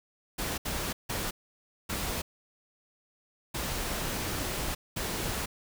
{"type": "noise bursts at uneven times", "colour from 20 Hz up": "pink", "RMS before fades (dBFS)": -33, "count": 6, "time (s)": [[0.38, 0.58], [0.65, 0.93], [1.09, 1.31], [1.89, 2.22], [3.54, 4.75], [4.96, 5.46]], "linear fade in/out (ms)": 10, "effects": []}